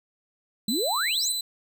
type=exponential sweep; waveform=sine; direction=up; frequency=196 to 9330 Hz; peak=-25 dBFS; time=0.68-1.32 s; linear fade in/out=2 ms
type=tone; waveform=sawtooth; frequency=4009 Hz; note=B7; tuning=25 cents sharp; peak=-24 dBFS; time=0.68-1.41 s; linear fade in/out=5 ms
effects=none